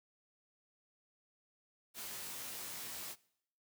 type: noise with comb filter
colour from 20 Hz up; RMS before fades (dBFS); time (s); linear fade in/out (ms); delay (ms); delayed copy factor
white; -45; 1.94-3.16; 50; 20; -0.95
effects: noise-tail reverb RT60 0.7 s tail -22 dB re dry + high-pass 80 Hz 12 dB/octave